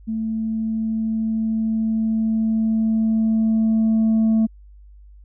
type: tone with level ramp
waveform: sine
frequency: 221.7 Hz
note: A3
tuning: 13 cents sharp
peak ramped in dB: -21 to -11 dBFS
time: 0.07-4.47 s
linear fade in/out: 20 ms
effects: tanh soft clip ceiling -13 dBFS + added 50 Hz sine -42 dBFS peak until 5.24 s